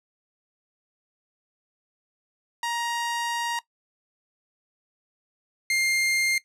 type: tone pair in turn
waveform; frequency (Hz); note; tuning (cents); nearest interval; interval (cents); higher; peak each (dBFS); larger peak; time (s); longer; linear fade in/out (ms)
sawtooth; 941 / 2112; A#5 / C7; +16 / +16; octave + major second; 1400; second; -22 / -18; second; 2.63-3.59 / 5.7-6.38; first; 2
effects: noise-tail reverb RT60 0.1 s tail -18 dB re dry + low-pass 10000 Hz 12 dB/octave